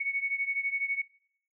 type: beating tone pair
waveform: sine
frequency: 2217 / 2229 Hz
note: C#7 / C#7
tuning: 0 / +9 cents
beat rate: 12 Hz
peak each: -30 / -33 dBFS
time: 0-1.02 s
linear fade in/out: 10 ms
effects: noise-tail reverb RT60 0.7 s tail -24 dB re dry